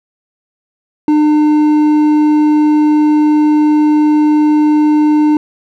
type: tone with hard clipping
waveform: triangle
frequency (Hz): 301.9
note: D4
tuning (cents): +48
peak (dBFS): -8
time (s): 1.08-5.37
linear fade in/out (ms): 2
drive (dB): 9
effects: none